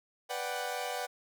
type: chord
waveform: sawtooth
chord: G major seventh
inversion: first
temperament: equal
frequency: 493.9 / 587.3 / 740 / 784 Hz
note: B4 / D5 / F#5 / G5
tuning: 0 / 0 / 0 / 0 cents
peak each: -36 / -37 / -34 / -37 dBFS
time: 0.29-1.07 s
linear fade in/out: 20 ms
effects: none